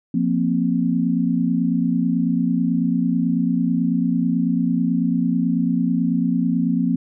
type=chord; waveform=sine; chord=F suspended fourth; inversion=none; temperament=just; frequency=174.61 / 232.8 / 261.9 Hz; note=F3 / Bb3 / C4; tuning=0 / -2 / +2 cents; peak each=-21 dBFS; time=0.14-6.96 s; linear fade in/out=5 ms; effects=none